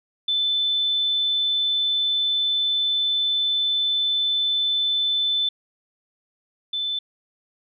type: tone pair in turn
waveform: sine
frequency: 3520 / 3520 Hz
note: A7 / A7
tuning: 0 / 0 cents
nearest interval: unison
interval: 0 cents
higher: neither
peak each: -19 / -23 dBFS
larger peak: first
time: 0.28-5.49 / 6.73-6.99 s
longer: first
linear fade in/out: 5 ms
effects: none